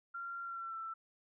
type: tone with pitch glide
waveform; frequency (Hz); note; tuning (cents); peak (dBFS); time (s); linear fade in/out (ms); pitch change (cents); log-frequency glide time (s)
sine; 1380 to 1333; F6 to E6; -21 to +19; -40; 0.14-0.94; 10; -60; 0.43-0.78
effects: none